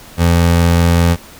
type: tone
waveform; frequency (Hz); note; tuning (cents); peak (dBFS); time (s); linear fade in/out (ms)
25% pulse; 85.2; F2; -42; -5; 0.17-1.17; 50
effects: pink hiss -38 dBFS RMS until 1.39 s